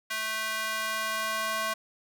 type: tone with high-pass filter sweep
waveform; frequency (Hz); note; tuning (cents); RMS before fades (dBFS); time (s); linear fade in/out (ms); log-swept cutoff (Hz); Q
square; 219.1; A3; -7; -31; 0.1-1.74; 10; 1600 to 1000; 1.4
effects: none